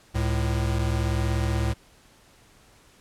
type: tone pair together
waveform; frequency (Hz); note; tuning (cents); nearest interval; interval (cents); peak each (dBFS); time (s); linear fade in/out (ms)
square; 69.3 / 110.11; C#2 / A2; 0 / +2; minor sixth; 802; -26; 0.14-1.74; 20
effects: pink hiss -56 dBFS RMS until 3 s + low-pass 11000 Hz 12 dB/octave